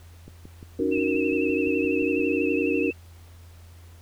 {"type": "click train", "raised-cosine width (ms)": 3, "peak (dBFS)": -29, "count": 12, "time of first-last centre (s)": [0.28, 2.196], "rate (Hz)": 5.74}
{"type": "chord", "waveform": "sine", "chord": "D# minor seventh", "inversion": "third", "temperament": "equal with one note detuned", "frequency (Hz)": [281.5, 311.1, 370, 466.2], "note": ["C#4", "D#4", "F#4", "A#4"], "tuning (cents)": [27, 0, 0, 0], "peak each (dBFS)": -27, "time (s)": [0.79, 2.91], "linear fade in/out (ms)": 5}
{"type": "tone with vibrato", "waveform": "sine", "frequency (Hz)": 2637, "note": "E7", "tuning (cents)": 0, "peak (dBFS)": -30, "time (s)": [0.91, 2.93], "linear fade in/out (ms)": 20, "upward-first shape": "sine", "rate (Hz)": 12, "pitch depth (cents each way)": 52}
{"effects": ["added 85 Hz sine -45 dBFS peak until 4.01 s", "pink hiss -56 dBFS RMS until 4.01 s"]}